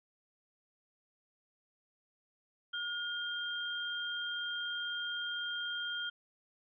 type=tone pair together; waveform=sine; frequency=1432 / 3191 Hz; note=F6 / G7; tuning=+43 / +30 cents; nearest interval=octave + major second; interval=1387 cents; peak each=-38 / -38 dBFS; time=2.73-6.1 s; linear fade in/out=10 ms; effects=none